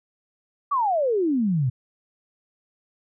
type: exponential sweep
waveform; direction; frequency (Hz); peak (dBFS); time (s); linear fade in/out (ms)
sine; down; 1186 to 118.6; -19; 0.71-1.7; 10
effects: none